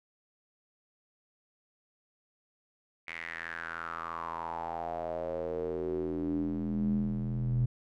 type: tone with band-pass filter sweep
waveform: square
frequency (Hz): 41.57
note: E1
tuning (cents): +15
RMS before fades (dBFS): -34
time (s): 3.07-7.66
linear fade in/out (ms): 10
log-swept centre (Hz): 2200 to 130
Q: 6.3
effects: none